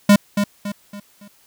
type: tone with echo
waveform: square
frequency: 203.4 Hz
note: G#3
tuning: 36 cents flat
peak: -8 dBFS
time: 0.09-0.16 s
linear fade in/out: 5 ms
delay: 280 ms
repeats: 4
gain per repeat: -8 dB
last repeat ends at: 1.28 s
effects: white hiss -55 dBFS RMS until 1.46 s